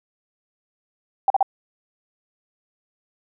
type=tone bursts; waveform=sine; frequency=780 Hz; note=G5; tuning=9 cents flat; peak=-13 dBFS; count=3; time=1.28-1.428 s; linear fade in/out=2 ms; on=22 ms; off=41 ms; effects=none